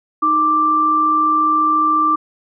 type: tone pair together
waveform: sine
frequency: 311.1 / 1176.7 Hz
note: D#4 / D6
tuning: 0 / +3 cents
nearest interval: octave + major seventh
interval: 2303 cents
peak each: -22 / -12 dBFS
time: 0.22-2.16 s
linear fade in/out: 10 ms
effects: none